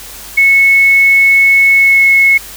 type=tone with pitch glide; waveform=sine; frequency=2200 to 2186 Hz; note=C#7 to C#7; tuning=-14 to -25 cents; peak=-4 dBFS; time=0.37-2.38 s; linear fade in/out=10 ms; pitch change=-11 cents; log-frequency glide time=1.76-2.05 s; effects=added 50 Hz sine -38 dBFS peak until 2.56 s + white hiss -30 dBFS RMS until 2.56 s